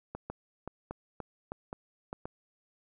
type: two click trains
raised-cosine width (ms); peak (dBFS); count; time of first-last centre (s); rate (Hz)
1; -23 / -24; 4 / 5; 0.3-2.129 / 0.15-2.255; 1.64 / 1.9
effects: none